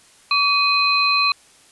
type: tone cluster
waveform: sine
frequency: 1141 / 2497 / 4092 Hz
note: C#6 / D#7 / C8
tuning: +50 / +6 / -39 cents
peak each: -19 dBFS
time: 0.31-1.32 s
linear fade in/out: 2 ms
effects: white hiss -51 dBFS RMS until 1.71 s + resampled to 24000 Hz